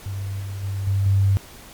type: tone with level steps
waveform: sine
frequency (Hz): 98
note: G2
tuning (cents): 0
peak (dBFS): -25 / -27 / -23 / -17 / -14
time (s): 0.06-1.37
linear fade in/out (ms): 0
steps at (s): 0.4 / 0.63 / 0.87 / 1.06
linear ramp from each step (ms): 2
effects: pink hiss -43 dBFS RMS until 1.73 s + MP3 96 kbps